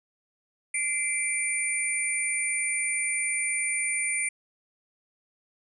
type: tone cluster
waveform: sine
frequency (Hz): 2074 / 2337 / 9050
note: C7 / D7 / C#9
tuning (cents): -16 / -9 / +35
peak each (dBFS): -32 / -30 / -28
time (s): 0.74-4.29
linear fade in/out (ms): 5
effects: none